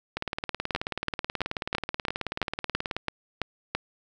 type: two click trains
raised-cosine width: 0.3 ms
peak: -13 / -10 dBFS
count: 53 / 10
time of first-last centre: 0.17-2.966 / 0.75-3.75 s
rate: 18.6 / 3 Hz
effects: none